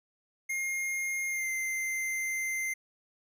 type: tone with pitch glide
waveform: square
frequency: 2132 to 2083 Hz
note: C7 to C7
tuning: +32 to -8 cents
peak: -31 dBFS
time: 0.49-2.74 s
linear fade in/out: 10 ms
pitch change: -40 cents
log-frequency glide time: 1.28-1.5 s
effects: none

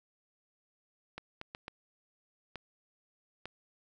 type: clicks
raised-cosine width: 0.3 ms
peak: -25 dBFS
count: 6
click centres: 1.18 / 1.414 / 1.549 / 1.681 / 2.557 / 3.456 s
effects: none

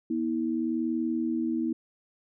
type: tone pair together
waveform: sine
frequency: 241.2 / 322 Hz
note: B3 / E4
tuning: -41 / -41 cents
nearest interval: perfect fourth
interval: 500 cents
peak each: -29 / -28 dBFS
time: 0.1-1.73 s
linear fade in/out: 5 ms
effects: none

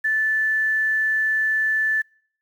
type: tone with quantisation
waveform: sine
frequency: 1752 Hz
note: A6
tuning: 8 cents flat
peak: -18 dBFS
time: 0.04-2.02 s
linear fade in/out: 10 ms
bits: 8
effects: noise-tail reverb RT60 0.6 s tail -26 dB re dry

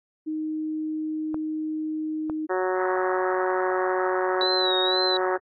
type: tone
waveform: sine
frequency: 311.1 Hz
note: D#4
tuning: in tune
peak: -26 dBFS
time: 0.26-2.47 s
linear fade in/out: 20 ms
type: clicks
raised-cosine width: 1 ms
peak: -20 dBFS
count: 2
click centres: 1.344 / 2.298 s
type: harmonic tone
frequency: 185 Hz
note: F#3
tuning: in tune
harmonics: 2 / 3 / 4 / 5 / 6 / 7 / 8 / 9 / 10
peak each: -25 / -29 / -31 / -33 / -35 / -36 / -37 / -38 / -39 dBFS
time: 2.49-5.38 s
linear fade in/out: 20 ms
type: tone with vibrato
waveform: sine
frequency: 3913 Hz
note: B7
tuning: 17 cents flat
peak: -23 dBFS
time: 4.41-5.17 s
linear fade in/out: 2 ms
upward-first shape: sine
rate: 2 Hz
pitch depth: 78 cents each way
effects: AAC 48 kbps

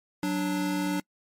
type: tone pair together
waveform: square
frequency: 185 / 293.7 Hz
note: F#3 / D4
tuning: 0 / 0 cents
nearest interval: minor sixth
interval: 800 cents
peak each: -31 / -28 dBFS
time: 0.23-1 s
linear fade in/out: 2 ms
effects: noise-tail reverb RT60 0.1 s tail -26 dB re dry + MP3 64 kbps

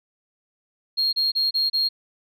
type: tone bursts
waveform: sine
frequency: 4249 Hz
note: C8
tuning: 26 cents sharp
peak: -17 dBFS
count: 5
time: 0.97-1.89 s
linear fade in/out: 20 ms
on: 160 ms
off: 30 ms
effects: tanh soft clip ceiling -16 dBFS

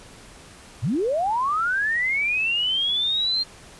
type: linear sweep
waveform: sine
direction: up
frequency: 87.31 to 4213 Hz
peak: -20 dBFS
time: 0.82-3.44 s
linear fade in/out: 20 ms
effects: pink hiss -46 dBFS RMS until 3.79 s + resampled to 24000 Hz

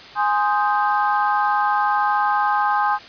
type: chord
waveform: sine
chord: Ab major seventh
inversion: none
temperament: equal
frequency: 830.6 / 1046.5 / 1244.5 / 1568 Hz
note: Ab5 / C6 / Eb6 / G6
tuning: 0 / 0 / 0 / 0 cents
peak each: -19 / -23 / -23 / -25 dBFS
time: 0.15-2.99 s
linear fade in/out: 50 ms
effects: white hiss -40 dBFS RMS until 3.08 s + resampled to 11025 Hz

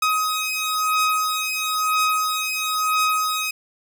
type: beating tone pair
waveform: sawtooth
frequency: 1261 / 1262 Hz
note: D#6 / D#6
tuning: +23 / +24 cents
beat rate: 1 Hz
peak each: -19 dBFS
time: 0.02-3.51 s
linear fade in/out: 5 ms
effects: none

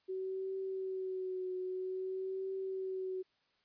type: tone with vibrato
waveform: sine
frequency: 375.8 Hz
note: F#4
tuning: 27 cents sharp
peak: -36 dBFS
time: 0.08-3.23 s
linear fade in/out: 20 ms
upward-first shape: triangle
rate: 0.51 Hz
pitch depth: 36 cents each way
effects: white hiss -75 dBFS RMS until 3.64 s + resampled to 11025 Hz

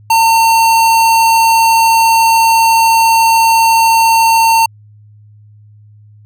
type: tone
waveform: square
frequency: 907 Hz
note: A#5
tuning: 48 cents flat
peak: -7 dBFS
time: 0.1-4.66 s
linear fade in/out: 5 ms
effects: added 105 Hz sine -38 dBFS peak until 6.25 s

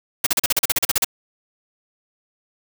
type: noise bursts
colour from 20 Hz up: white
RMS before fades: -17 dBFS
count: 13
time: 0.24-1.046 s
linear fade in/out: 5 ms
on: 26 ms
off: 39 ms
effects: none

